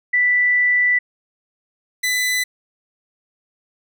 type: tone pair in turn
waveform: sine / sawtooth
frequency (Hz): 1975.5 / 1999.6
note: B6 / B6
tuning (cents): 0 / +21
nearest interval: unison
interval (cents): 21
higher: second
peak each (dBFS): -13 / -14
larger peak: first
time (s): 0.13-0.99 / 2.03-2.44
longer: first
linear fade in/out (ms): 10
effects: none